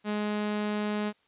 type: tone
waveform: sawtooth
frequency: 209.5 Hz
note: G#3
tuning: 15 cents sharp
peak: -24 dBFS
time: 0.04-1.13 s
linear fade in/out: 50 ms
effects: white hiss -67 dBFS RMS until 1.27 s + resampled to 8000 Hz